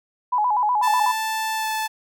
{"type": "tone with vibrato", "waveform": "sine", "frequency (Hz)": 914, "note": "A#5", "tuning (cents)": -34, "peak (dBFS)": -17, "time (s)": [0.32, 1.12], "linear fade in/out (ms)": 10, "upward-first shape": "square", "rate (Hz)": 8.1, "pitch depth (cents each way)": 140}
{"type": "tone with pitch glide", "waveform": "sawtooth", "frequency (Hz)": [880, 873.4], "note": ["A5", "A5"], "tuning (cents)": [0, -13], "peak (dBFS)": -19, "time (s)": [0.82, 1.88], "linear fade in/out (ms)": 20, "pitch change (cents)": -13, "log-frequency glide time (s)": [1.56, 1.68]}
{"effects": []}